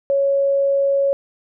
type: tone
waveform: sine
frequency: 554.4 Hz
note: C#5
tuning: in tune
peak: -14 dBFS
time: 0.1-1.13 s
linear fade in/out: 0 ms
effects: none